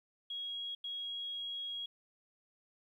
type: tone bursts at uneven times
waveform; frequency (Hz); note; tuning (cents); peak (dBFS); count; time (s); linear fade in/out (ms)
sine; 3301; G#7; -11; -38; 2; 0.3-0.75 / 0.84-1.86; 5
effects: 12-bit